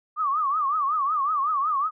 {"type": "tone with vibrato", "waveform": "sine", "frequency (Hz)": 1174.7, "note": "D6", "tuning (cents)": 0, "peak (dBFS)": -21, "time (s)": [0.16, 1.91], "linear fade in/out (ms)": 50, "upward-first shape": "triangle", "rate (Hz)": 5.4, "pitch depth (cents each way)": 180, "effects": []}